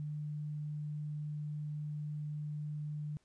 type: tone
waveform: sine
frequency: 149.7 Hz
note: D3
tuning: 33 cents sharp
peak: -37 dBFS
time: 0-3.17 s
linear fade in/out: 0 ms
effects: pink hiss -75 dBFS RMS until 3.24 s + resampled to 22050 Hz